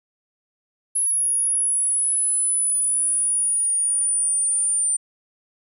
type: linear sweep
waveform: sine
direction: down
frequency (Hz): 10548 to 9120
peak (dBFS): -18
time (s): 0.95-4.97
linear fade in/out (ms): 10
effects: none